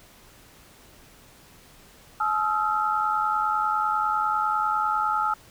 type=tone cluster; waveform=sine; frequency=855 / 1272 / 1362 Hz; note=A5 / D#6 / F6; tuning=-50 / +38 / -44 cents; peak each=-26 dBFS; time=2.2-5.34 s; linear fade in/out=5 ms; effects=pink hiss -52 dBFS RMS until 5.5 s